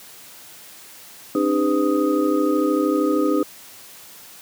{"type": "tone cluster", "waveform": "sine", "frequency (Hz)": [269.6, 302.6, 401.3, 502, 1248], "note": ["C#4", "D#4", "G4", "B4", "D#6"], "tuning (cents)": [-48, -48, 41, 28, 5], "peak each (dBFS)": [-25, -19, -24, -24, -28], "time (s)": [1.35, 3.43], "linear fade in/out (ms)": 2, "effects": ["white hiss -43 dBFS RMS until 4.41 s", "high-pass 100 Hz 12 dB/octave"]}